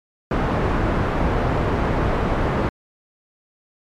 pink low-pass noise, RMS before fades -20 dBFS, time 0.31-2.69 s, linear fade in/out 2 ms, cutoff 1300 Hz, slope 12 dB/octave, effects MP3 96 kbps

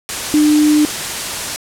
sine tone in noise, 300.6 Hz, D4, 40 cents sharp, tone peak -8 dBFS, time 0.34-0.85 s, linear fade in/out 0 ms, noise white, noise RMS -21 dBFS, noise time 0.09-1.56 s, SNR +10 dB, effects low-pass 10000 Hz 12 dB/octave

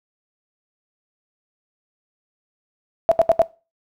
sine tone bursts, 663 Hz, E5, 10 cents sharp, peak -9 dBFS, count 4, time 3.09-3.418 s, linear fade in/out 0 ms, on 25 ms, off 76 ms, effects noise-tail reverb RT60 0.3 s tail -20 dB re dry

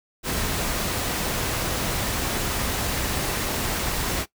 pink noise, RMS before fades -26 dBFS, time 0.23-4.26 s, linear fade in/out 50 ms, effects noise-tail reverb RT60 0.1 s tail -18 dB re dry

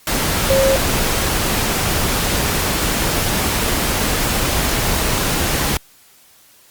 sine tone in noise, 538 Hz, C5, 48 cents sharp, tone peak -12 dBFS, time 0.5-0.76 s, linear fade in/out 2 ms, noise pink, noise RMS -18 dBFS, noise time 0.07-5.77 s, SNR +3 dB, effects white hiss -49 dBFS RMS until 6.7 s + Opus 48 kbps

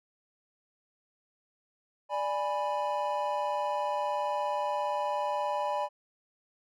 triangle chord, G# diminished, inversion second, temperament equal with one note detuned, 589.7 / 830.6 / 987.8 Hz, D5 / G#5 / B5, +7 / 0 / 0 cents, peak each -31 dBFS, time 2.09-5.89 s, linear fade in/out 50 ms, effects none

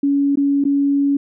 sine tone with dropouts, 281.2 Hz, C#4, 25 cents sharp, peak -13 dBFS, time 0.03-1.17 s, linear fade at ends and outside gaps 5 ms, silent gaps 0.357-0.372 / 0.641-0.651 s, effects none

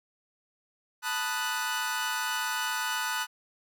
sawtooth chord, B dominant seventh, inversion third, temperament equal, 880 / 987.8 / 1244.5 / 1480 Hz, A5 / B5 / D#6 / F#6, 0 / 0 / 0 / 0 cents, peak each -32 / -33 / -33 / -28 dBFS, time 1.02-3.27 s, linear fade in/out 50 ms, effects none

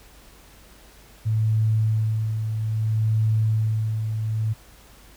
sine tone with tremolo, 109.7 Hz, A2, 5 cents flat, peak -17 dBFS, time 1.25-4.54 s, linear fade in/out 20 ms, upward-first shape sine, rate 0.61 Hz, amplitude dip 50%, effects added 50 Hz sine -51 dBFS peak until 5.16 s + pink hiss -51 dBFS RMS until 5.16 s

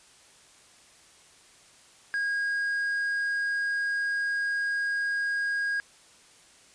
triangle tone, 1634 Hz, G#6, 29 cents flat, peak -24 dBFS, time 2.14-5.8 s, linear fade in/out 0 ms, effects white hiss -56 dBFS RMS until 6.74 s + resampled to 22050 Hz

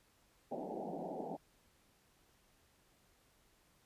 white band-pass noise, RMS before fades -43 dBFS, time 0.51-1.37 s, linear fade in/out 10 ms, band 160 to 840 Hz, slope 96 dB/octave, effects pink hiss -71 dBFS RMS until 3.85 s + resampled to 32000 Hz

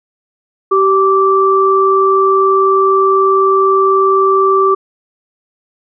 sine tone pair together, 386.6 / 1168 Hz, G4 / D6, -24 / -10 cents, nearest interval octave + perfect fifth, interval 1914 cents, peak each -10 dBFS, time 0.71-4.75 s, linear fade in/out 10 ms, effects none

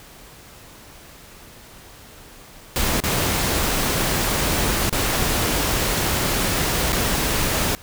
pink noise with dropouts, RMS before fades -21 dBFS, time 2.76-7.75 s, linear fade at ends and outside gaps 0 ms, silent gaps 3.002-3.038 / 4.895-4.927 / 6.922-6.929 s, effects pink hiss -44 dBFS RMS until 7.82 s

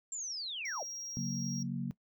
sine linear sweep, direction down, 7459 to 493.9 Hz, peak -37 dBFS, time 0.12-0.83 s, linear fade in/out 2 ms
triangle tone, 5630 Hz, F8, 13 cents sharp, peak -39 dBFS, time 0.65-1.63 s, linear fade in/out 5 ms
sine chord, F# major, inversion second, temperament equal with one note detuned, 138.59 / 182.24 / 233.1 Hz, C#3 / F#3 / A#3, 0 / -26 / 0 cents, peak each -38 dBFS, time 1.17-1.91 s, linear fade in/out 0 ms
effects noise-tail reverb RT60 0.1 s tail -19 dB re dry

